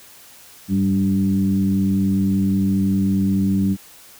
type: tone with frequency modulation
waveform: sine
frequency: 194.6 Hz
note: G3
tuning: 12 cents flat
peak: -15 dBFS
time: 0.68-3.77 s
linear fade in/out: 50 ms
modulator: 94.8 Hz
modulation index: 0.74
effects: white hiss -45 dBFS RMS until 4.19 s